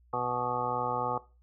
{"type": "harmonic tone", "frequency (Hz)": 123.4, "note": "B2", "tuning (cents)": -1, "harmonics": [1, 2, 3, 4, 5, 6, 7, 9, 10], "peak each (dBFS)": [-42, -43, -42, -35, -44, -36, -34, -35, -37], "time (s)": [0.13, 1.18], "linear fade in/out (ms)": 5, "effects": ["noise-tail reverb RT60 0.3 s tail -18 dB re dry", "added 60 Hz sine -59 dBFS peak until 1.42 s"]}